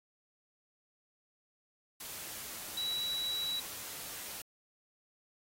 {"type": "tone in noise", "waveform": "sine", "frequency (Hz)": 3911, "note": "B7", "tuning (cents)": -18, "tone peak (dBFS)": -33, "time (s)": [2.77, 3.6], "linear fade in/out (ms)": 5, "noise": "white", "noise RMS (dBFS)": -44, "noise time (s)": [2, 4.42], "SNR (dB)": 8, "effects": ["AAC 48 kbps"]}